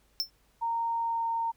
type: tone with exponential decay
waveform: square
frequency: 5350 Hz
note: E8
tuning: 25 cents sharp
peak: -23 dBFS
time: 0.2-0.3 s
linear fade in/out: 0 ms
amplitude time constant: 21 ms
type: tone with pitch glide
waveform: sine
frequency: 924 to 918.1 Hz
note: A#5 to A#5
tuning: -16 to -27 cents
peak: -27 dBFS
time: 0.61-1.52 s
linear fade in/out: 20 ms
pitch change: -11 cents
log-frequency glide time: 1-1.27 s
effects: added 50 Hz sine -68 dBFS peak until 1.56 s + pink hiss -68 dBFS RMS until 1.56 s